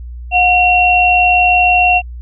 sine tone pair together, 724 / 2733 Hz, F#5 / F7, -38 / -38 cents, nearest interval octave + major seventh, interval 2300 cents, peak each -10 dBFS, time 0.31-2.02 s, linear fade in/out 50 ms, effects added 60 Hz sine -25 dBFS peak until 2.21 s

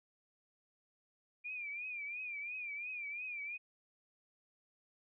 sine tone with vibrato, 2400 Hz, D7, 37 cents sharp, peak -40 dBFS, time 1.44-3.58 s, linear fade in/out 20 ms, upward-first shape triangle, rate 2.9 Hz, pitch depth 110 cents each way, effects none

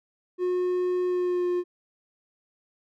triangle tone with pitch glide, 361.6 to 355.6 Hz, F#4 to F4, -40 to +31 cents, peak -21 dBFS, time 0.38-1.64 s, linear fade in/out 50 ms, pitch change -29 cents, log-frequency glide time 1.06-1.47 s, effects none

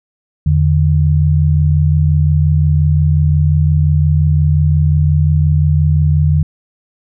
sine tone pair together, 84.02 / 149.7 Hz, E2 / D3, +34 / +33 cents, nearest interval minor seventh, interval 999 cents, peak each -11 dBFS, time 0.46-6.43 s, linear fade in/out 5 ms, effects none

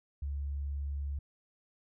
sine tone, 70.7 Hz, C#2, 35 cents sharp, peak -33 dBFS, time 0.22-1.19 s, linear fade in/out 5 ms, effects none

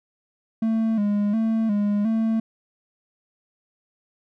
triangle tone with vibrato, 214.3 Hz, A3, 45 cents flat, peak -17 dBFS, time 0.62-2.4 s, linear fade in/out 5 ms, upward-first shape square, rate 1.4 Hz, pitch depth 72 cents each way, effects none

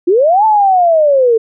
sine linear two-way sweep, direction up then down, 327.5 to 886 to 437.8 Hz, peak -6 dBFS, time 0.07-1.38 s, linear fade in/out 10 ms, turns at 0.45 s, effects none

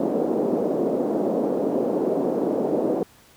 white band-pass noise, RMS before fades -23 dBFS, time 0-3.03 s, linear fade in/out 2 ms, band 220 to 540 Hz, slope 24 dB/octave, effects pink hiss -53 dBFS RMS until 3.36 s + high-pass 60 Hz 12 dB/octave

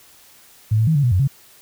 sine tone with pitch steps, 108.3 / 111.4 / 159.5 / 143.1 / 122.3 / 91.6 / 137 Hz, A2 / A2 / D#3 / D3 / B2 / F#2 / C#3, -27 / +22 / +43 / -45 / -16 / -17 / -20 cents, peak -13 dBFS, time 0.71-1.277 s, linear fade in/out 10 ms, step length 81 ms, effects white hiss -49 dBFS RMS until 1.61 s

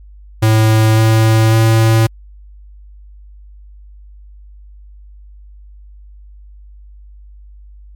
square tone with pitch steps, 110 / 111.09 / 112.18 Hz, A2 / A2 / A2, 0 / +17 / +34 cents, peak -8 dBFS, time 0.42-2.07 s, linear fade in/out 10 ms, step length 550 ms, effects added 50 Hz sine -35 dBFS peak until 7.95 s + MP3 96 kbps

